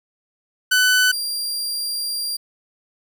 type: tone pair in turn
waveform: sawtooth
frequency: 1500 / 4762 Hz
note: F#6 / D8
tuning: +23 / +23 cents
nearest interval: octave + minor sixth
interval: 2000 cents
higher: second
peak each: -10 / -20 dBFS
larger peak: first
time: 0.71-1.12 / 1.12-2.37 s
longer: second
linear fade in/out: 10 ms
effects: none